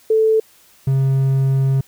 sine / triangle tone pair in turn, 440 / 134.72 Hz, A4 / C#3, 0 / -49 cents, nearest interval octave + minor sixth, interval 2049 cents, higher first, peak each -11 dBFS, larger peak neither, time 0.1-0.4 / 0.87-1.81 s, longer second, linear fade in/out 5 ms, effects white hiss -51 dBFS RMS until 1.87 s

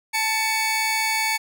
sawtooth tone pair together, 880 / 2241 Hz, A5 / C#7, 0 / +18 cents, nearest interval octave + major third, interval 1618 cents, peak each -21 / -19 dBFS, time 0.13-1.38 s, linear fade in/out 20 ms, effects none

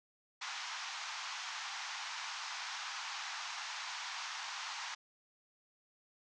pink band-pass noise, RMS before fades -43 dBFS, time 0.41-4.95 s, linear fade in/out 10 ms, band 820 to 6600 Hz, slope 48 dB/octave, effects none

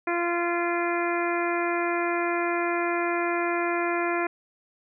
harmonic tone, 345 Hz, F4, 21 cents flat, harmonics 1 / 2 / 3 / 4 / 5 / 6 / 7, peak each -27 / -30 / -32 / -33 / -34 / -35 / -35 dBFS, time 0.07-4.27 s, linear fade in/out 5 ms, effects none

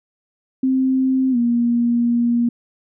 sine tone with pitch glide, 261.9 to 237.4 Hz, C4 to A#3, +2 to +32 cents, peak -14 dBFS, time 0.63-2.49 s, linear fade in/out 5 ms, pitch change -170 cents, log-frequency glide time 1.31-1.37 s, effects none

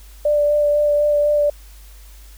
sine tone with vibrato, 589 Hz, D5, 5 cents sharp, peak -13 dBFS, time 0.25-1.5 s, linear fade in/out 5 ms, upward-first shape sine, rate 4 Hz, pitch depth 13 cents each way, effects added 50 Hz sine -39 dBFS peak until 2.37 s + white hiss -49 dBFS RMS until 2.37 s

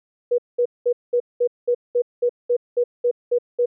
sine tone bursts, 484.6 Hz, B4, 33 cents flat, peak -15 dBFS, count 13, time 0.31-3.659 s, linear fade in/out 10 ms, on 73 ms, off 200 ms, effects none

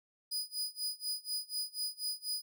sawtooth tone with tremolo, 4962 Hz, D#8, 6 cents flat, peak -30 dBFS, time 0.31-2.42 s, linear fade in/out 10 ms, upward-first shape sine, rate 4.1 Hz, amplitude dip 95%, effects none

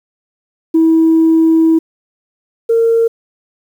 sine tone pair in turn, 324.1 / 458.3 Hz, E4 / A#4, -29 / -29 cents, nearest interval tritone, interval 600 cents, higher second, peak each -5 / -7 dBFS, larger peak first, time 0.74-1.79 / 2.69-3.08 s, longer first, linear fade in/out 10 ms, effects tanh soft clip ceiling -3 dBFS + 7-bit

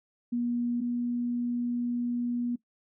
sine tone pair in turn, 240 / 241.3 Hz, B3 / B3, -49 / -40 cents, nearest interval unison, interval 9 cents, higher second, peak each -26 / -27 dBFS, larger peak first, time 0.32-0.81 / 0.81-2.56 s, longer second, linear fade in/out 10 ms, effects noise-tail reverb RT60 0.1 s tail -18 dB re dry

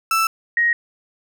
35% pulse / sine tone pair in turn, 1324 / 1880 Hz, E6 / A#6, +7 / +14 cents, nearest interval tritone, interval 607 cents, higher second, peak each -14 dBFS, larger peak neither, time 0.11-0.27 / 0.57-0.73 s, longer neither, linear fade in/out 2 ms, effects none

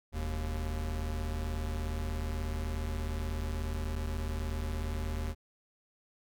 square tone pair together, 41.17 / 77.78 Hz, E1 / D#2, -1 / 0 cents, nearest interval major seventh, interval 1101 cents, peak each -37 / -35 dBFS, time 0.12-5.35 s, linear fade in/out 50 ms, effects none

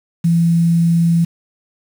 sine tone with quantisation, 168.2 Hz, E3, 35 cents sharp, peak -10 dBFS, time 0.24-1.25 s, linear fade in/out 10 ms, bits 6, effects none

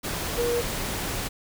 sine tone in noise, 476.8 Hz, A#4, 39 cents sharp, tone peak -23 dBFS, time 0.37-0.62 s, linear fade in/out 20 ms, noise pink, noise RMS -30 dBFS, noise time 0.03-1.29 s, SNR +4 dB, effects none

